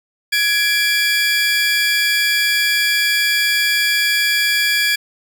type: tone pair together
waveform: 25% pulse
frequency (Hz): 1675 / 2349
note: G#6 / D7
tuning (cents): +14 / 0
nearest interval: tritone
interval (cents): 586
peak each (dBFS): -13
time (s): 0.32-4.96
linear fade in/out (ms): 10
effects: none